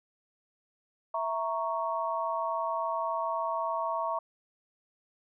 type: chord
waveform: sine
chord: A# diminished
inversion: second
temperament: equal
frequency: 659.3 / 932.3 / 1108.7 Hz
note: E5 / A#5 / C#6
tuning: 0 / 0 / 0 cents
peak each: -33 dBFS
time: 1.14-4.19 s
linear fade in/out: 5 ms
effects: none